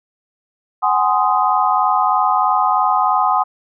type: chord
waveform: sine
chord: Ab dominant seventh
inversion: third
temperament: just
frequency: 747.5 / 830.6 / 1038.3 / 1245.9 Hz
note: Gb5 / Ab5 / C6 / Eb6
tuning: +17 / 0 / -14 / +2 cents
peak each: -18 dBFS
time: 0.82-3.44 s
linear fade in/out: 20 ms
effects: none